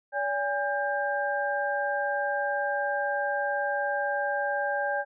sine tone cluster, 573 / 816 / 1591 Hz, D5 / G#5 / G6, -43 / -31 / +25 cents, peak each -30 dBFS, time 0.12-5.05 s, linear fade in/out 50 ms, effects none

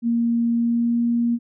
sine tone with pitch glide, 233.8 to 236 Hz, A#3 to A#3, +5 to +22 cents, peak -17 dBFS, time 0.02-1.39 s, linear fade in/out 50 ms, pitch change +17 cents, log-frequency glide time 0.53-1.02 s, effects none

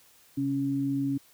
sine tone pair together, 134.97 / 277.2 Hz, C#3 / C#4, -46 / 0 cents, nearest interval octave, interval 1246 cents, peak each -33 / -26 dBFS, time 0.37-1.18 s, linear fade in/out 10 ms, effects white hiss -59 dBFS RMS until 1.33 s

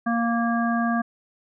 harmonic tone, 233.1 Hz, A#3, in tune, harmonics 1 / 3 / 5 / 7, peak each -22 / -27 / -29 / -30 dBFS, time 0.06-1.02 s, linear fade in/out 10 ms, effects none

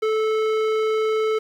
square tone with low-pass filter, 436.5 Hz, A4, 14 cents flat, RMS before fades -21 dBFS, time 0.02-1.39 s, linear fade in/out 10 ms, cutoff 2900 Hz, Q 0.59, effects 8-bit

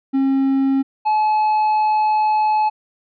triangle tone pair in turn, 269.9 / 856.9 Hz, C#4 / A5, -46 / -46 cents, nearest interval octave + minor sixth, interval 2000 cents, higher second, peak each -12 dBFS, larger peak neither, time 0.13-0.83 / 1.05-2.7 s, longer second, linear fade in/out 20 ms, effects resampled to 11025 Hz

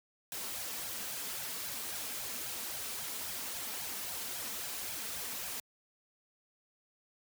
white noise with flanger, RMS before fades -40 dBFS, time 0.32-5.6 s, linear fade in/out 2 ms, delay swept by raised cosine 1.2 to 4.6 ms, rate 3.7 Hz, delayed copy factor +0.65, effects high-pass 60 Hz 12 dB/octave

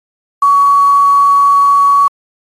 sine tone with quantisation, 1126 Hz, C#6, 27 cents sharp, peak -5 dBFS, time 0.42-2.08 s, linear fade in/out 5 ms, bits 5, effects AAC 32 kbps

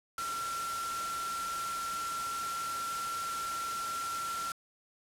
sine tone in noise, 1361 Hz, F6, 45 cents flat, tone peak -34 dBFS, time 0.18-4.52 s, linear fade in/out 2 ms, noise white, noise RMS -40 dBFS, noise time 0.18-4.52 s, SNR +3 dB, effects low-pass 10000 Hz 12 dB/octave

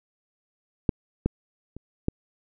clicks, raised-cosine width 3 ms, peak -7 / -9 / -26 / -10 dBFS, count 4, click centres 0.892 / 1.26 / 1.766 / 2.084 s, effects none

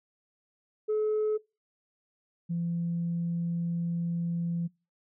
sine tone pair in turn, 428.7 / 170.13 Hz, A4 / F3, -45 / -45 cents, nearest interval octave + major third, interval 1600 cents, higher first, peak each -23 / -27 dBFS, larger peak first, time 0.88-1.38 / 2.49-4.68 s, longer second, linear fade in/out 20 ms, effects noise-tail reverb RT60 0.3 s tail -26 dB re dry + tanh soft clip ceiling -23 dBFS

